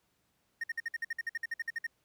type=tone bursts; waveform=triangle; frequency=1848 Hz; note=A#6; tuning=16 cents flat; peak=-30 dBFS; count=16; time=0.61-1.868 s; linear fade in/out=5 ms; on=28 ms; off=54 ms; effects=pink hiss -75 dBFS RMS until 2.04 s + high-pass 60 Hz 12 dB/octave